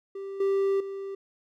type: tone with level steps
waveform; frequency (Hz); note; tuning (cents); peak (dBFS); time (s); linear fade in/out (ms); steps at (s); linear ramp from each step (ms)
triangle; 392; G4; 0; -32 / -20 / -31; 0.15-1.15; 5; 0.4 / 0.8; 5
effects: none